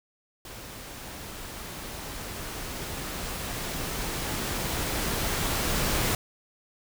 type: noise with level ramp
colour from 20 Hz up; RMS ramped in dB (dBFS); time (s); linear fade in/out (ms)
pink; -42 to -26; 0.45-6.15; 2
effects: none